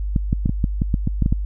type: clicks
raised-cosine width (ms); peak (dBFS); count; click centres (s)
5; -6; 11; 0.162 / 0.329 / 0.459 / 0.494 / 0.642 / 0.819 / 0.942 / 1.074 / 1.223 / 1.261 / 1.325
effects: added 50 Hz sine -21 dBFS peak until 1.45 s